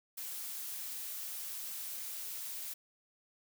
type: noise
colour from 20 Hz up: blue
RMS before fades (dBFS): -42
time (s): 0.17-2.74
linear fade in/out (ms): 10
effects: none